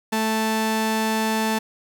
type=tone pair together; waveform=sawtooth; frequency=220 / 440 Hz; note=A3 / A4; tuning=0 / 0 cents; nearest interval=octave; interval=1200 cents; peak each=-18 dBFS; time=0.12-1.59 s; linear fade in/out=10 ms; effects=none